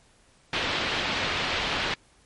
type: low-pass noise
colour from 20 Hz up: white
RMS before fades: -28 dBFS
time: 0.53-1.94 s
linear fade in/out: 2 ms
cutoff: 3700 Hz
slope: 24 dB/octave
effects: pink hiss -60 dBFS RMS until 2.25 s + MP3 48 kbps